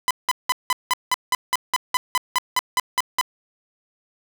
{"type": "tone bursts", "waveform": "sawtooth", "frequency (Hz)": 1006, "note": "B5", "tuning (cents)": 32, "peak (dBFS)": -13, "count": 16, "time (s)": [0.08, 3.212], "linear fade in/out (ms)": 0, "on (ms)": 27, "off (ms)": 180, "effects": []}